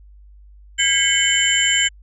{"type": "tone cluster", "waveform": "sine", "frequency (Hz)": [1621, 1992, 2182, 3032, 7310], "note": ["G#6", "B6", "C#7", "F#7", "A#8"], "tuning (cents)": [-42, 14, -28, 42, -35], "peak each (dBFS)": [-22, -27, -22, -18, -20], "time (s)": [0.78, 1.89], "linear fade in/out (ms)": 20, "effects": ["added 50 Hz sine -42 dBFS peak until 2.02 s"]}